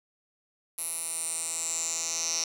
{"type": "tone with band-pass filter sweep", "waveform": "10% pulse", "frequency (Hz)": 164.81, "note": "E3", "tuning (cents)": 0, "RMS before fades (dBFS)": -32, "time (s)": [0.78, 2.44], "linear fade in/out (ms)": 2, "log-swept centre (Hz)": [11000, 5700], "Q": 6.8, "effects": []}